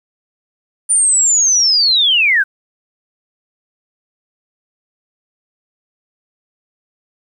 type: linear sweep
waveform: sine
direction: down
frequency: 9250 to 1480 Hz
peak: -9 dBFS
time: 0.89-2.44 s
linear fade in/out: 20 ms
effects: 8-bit